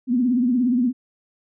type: tone with vibrato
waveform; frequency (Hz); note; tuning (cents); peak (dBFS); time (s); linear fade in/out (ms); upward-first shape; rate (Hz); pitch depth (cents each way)
sine; 246.9; B3; 0; -16; 0.07-0.93; 50; triangle; 17; 130
effects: none